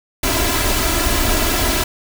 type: noise with comb filter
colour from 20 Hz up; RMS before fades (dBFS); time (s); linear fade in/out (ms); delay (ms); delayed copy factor
pink; -17; 0.23-1.84; 5; 3; +0.75
effects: none